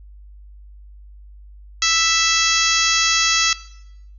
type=harmonic tone with a mistuned harmonic; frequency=659.3 Hz; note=E5; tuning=in tune; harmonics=2 / 3 / 4 / 5 / 6 / 7 / 8 / 9 / 10; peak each=-24 / -24 / -24 / -24 / -24 / -24 / -24 / -24 / -24 dBFS; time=1.82-3.53 s; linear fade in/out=2 ms; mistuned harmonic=6; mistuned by=+18 cents; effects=noise-tail reverb RT60 0.8 s tail -17 dB re dry + added 50 Hz sine -39 dBFS peak until 4.18 s